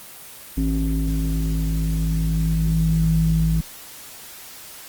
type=tone with low-pass filter sweep; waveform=square; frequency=54 Hz; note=A1; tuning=32 cents flat; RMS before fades=-20 dBFS; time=0.57-3.61 s; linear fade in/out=5 ms; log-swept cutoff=260 to 150 Hz; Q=5.4; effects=white hiss -40 dBFS RMS until 4.88 s + Opus 24 kbps